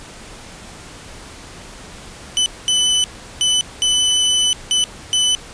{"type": "tone bursts at uneven times", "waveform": "sawtooth", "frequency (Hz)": 3002, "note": "F#7", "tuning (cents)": 24, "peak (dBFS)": -10, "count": 6, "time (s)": [[2.37, 2.46], [2.68, 3.04], [3.41, 3.61], [3.82, 4.53], [4.71, 4.84], [5.13, 5.35]], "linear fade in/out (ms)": 0, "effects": ["pink hiss -37 dBFS RMS until 5.53 s", "resampled to 22050 Hz"]}